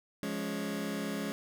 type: chord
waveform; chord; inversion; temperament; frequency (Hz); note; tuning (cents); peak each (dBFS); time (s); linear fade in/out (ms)
sawtooth; Db major; first; just; 173.24 / 207.9 / 277.2; F3 / Ab3 / Db4; -14 / +2 / 0; -37 / -32 / -34; 0.23-1.32; 0
effects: none